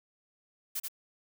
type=noise with echo; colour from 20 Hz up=blue; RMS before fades=-34 dBFS; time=0.75-0.8 s; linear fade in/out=10 ms; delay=84 ms; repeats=1; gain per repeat=-3 dB; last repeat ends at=0.884 s; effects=none